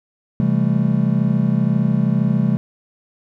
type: chord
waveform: triangle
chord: A minor seventh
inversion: first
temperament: just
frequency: 132 / 165 / 198 / 220 Hz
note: C3 / E3 / G3 / A3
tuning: +16 / +2 / +18 / 0 cents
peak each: -18 dBFS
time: 0.4-2.57 s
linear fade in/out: 0 ms
effects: none